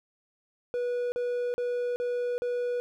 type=tone bursts; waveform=triangle; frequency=487.7 Hz; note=B4; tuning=22 cents flat; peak=-25 dBFS; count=5; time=0.74-2.8 s; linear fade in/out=0 ms; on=380 ms; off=40 ms; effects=none